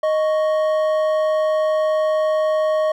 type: tone pair together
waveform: triangle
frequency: 621.6 / 1108.7 Hz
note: D#5 / C#6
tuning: -2 / 0 cents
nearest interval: minor seventh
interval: 1002 cents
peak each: -14 / -25 dBFS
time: 0.03-2.92 s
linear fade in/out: 5 ms
effects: none